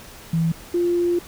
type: tone pair in turn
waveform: sine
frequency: 164.4 / 348.4 Hz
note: E3 / F4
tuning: -4 / -4 cents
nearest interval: octave + minor second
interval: 1300 cents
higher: second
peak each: -17 dBFS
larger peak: neither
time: 0.33-0.52 / 0.74-1.19 s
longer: second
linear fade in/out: 5 ms
effects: pink hiss -42 dBFS RMS until 1.27 s